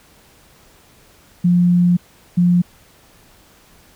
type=tone bursts at uneven times; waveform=sine; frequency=176.3 Hz; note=F3; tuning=17 cents sharp; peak=-10 dBFS; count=2; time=1.44-1.97 / 2.37-2.62 s; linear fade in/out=10 ms; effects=pink hiss -50 dBFS RMS until 3.95 s